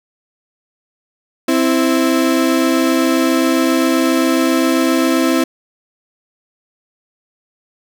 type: tone pair together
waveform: 35% pulse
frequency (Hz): 261.6 / 329.1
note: C4 / E4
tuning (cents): 0 / -3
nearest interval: major third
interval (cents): 397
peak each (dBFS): -13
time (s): 1.48-5.44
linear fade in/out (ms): 5
effects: none